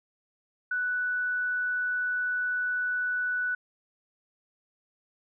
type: tone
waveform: sine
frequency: 1484 Hz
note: F#6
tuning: 5 cents sharp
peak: -26 dBFS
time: 0.71-3.55 s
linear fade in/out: 5 ms
effects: none